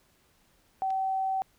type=tone; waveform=sine; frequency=766 Hz; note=G5; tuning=40 cents flat; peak=-26 dBFS; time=0.82-1.42 s; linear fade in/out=0 ms
type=clicks; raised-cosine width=0.2 ms; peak=-39 / -31 dBFS; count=2; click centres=0.902 / 0.905 s
effects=pink hiss -66 dBFS RMS until 1.58 s